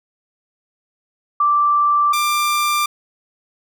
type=tone pair in turn; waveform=sine / sawtooth; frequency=1172 / 1187 Hz; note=D6 / D6; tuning=-4 / +18 cents; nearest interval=unison; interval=22 cents; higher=second; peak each=-12 dBFS; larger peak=neither; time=1.4-2.13 / 2.13-2.86 s; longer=neither; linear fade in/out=5 ms; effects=none